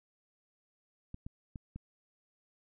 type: clicks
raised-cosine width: 5 ms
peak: -30 dBFS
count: 4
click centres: 1.144 / 1.265 / 1.558 / 1.76 s
effects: none